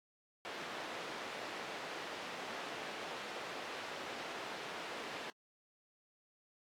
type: band-pass noise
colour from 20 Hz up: pink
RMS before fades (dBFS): -45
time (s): 0.45-5.3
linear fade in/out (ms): 0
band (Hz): 400 to 3400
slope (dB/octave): 12
effects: AAC 64 kbps